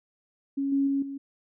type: tone with level steps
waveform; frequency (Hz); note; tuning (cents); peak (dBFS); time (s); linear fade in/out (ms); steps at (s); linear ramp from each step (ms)
sine; 276.3; C#4; -6; -25 / -21 / -23 / -33; 0.57-1.18; 10; 0.72 / 0.87 / 1.02; 5
effects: none